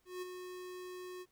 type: tone with ADSR envelope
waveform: square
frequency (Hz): 364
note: F#4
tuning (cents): -28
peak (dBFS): -39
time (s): 0.05-1.26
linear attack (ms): 170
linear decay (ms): 20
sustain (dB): -6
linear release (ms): 46
effects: pink hiss -75 dBFS RMS until 1.31 s